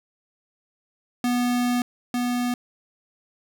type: tone pair in turn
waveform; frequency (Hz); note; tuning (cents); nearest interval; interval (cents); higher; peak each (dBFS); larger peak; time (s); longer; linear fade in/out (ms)
square; 244.8 / 244.8; B3 / B3; -15 / -15; unison; 0; neither; -21 / -23; first; 1.24-1.82 / 2.14-2.54; first; 2
effects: none